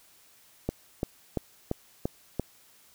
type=click train; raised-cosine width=2 ms; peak=-14 dBFS; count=6; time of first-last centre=0.69-2.396 s; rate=2.93 Hz; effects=white hiss -59 dBFS RMS until 2.94 s